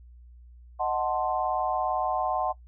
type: chord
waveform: sine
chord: D# diminished seventh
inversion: none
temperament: equal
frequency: 622.3 / 740 / 880 / 1046.5 Hz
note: D#5 / F#5 / A5 / C6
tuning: 0 / 0 / 0 / 0 cents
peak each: -32 / -27 / -32 / -32 dBFS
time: 0.79-2.53 s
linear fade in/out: 20 ms
effects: noise-tail reverb RT60 0.1 s tail -17 dB re dry + added 60 Hz sine -47 dBFS peak until 2.67 s